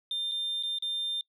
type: tone with dropouts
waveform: sine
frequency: 3600 Hz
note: A7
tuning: 39 cents sharp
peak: -27 dBFS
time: 0.11-1.21 s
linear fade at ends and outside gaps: 2 ms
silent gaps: 0.314-0.318 / 0.627-0.634 / 0.786-0.823 s
effects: noise-tail reverb RT60 0.1 s tail -23 dB re dry + tanh soft clip ceiling -28 dBFS